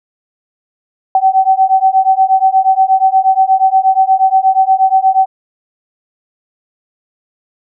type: beating tone pair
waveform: sine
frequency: 760 / 768.4 Hz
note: F#5 / G5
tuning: +46 / -35 cents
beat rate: 8.4 Hz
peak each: -10 dBFS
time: 1.15-5.26 s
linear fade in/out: 2 ms
effects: none